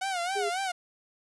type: tone with vibrato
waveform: sawtooth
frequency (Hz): 734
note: F#5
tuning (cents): -14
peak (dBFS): -25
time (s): 0.01-0.72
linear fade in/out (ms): 10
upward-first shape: sine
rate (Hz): 3.7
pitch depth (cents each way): 120
type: tone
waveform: sine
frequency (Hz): 410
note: G#4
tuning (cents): -22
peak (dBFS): -29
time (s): 0.35-0.5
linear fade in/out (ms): 20
effects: resampled to 24000 Hz + 9-bit